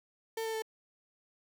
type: tone with pitch steps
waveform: 35% pulse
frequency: 450 / 445.6 / 441.2 Hz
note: A4 / A4 / A4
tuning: +39 / +22 / +5 cents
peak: -32 dBFS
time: 0.37-0.622 s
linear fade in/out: 5 ms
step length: 84 ms
effects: none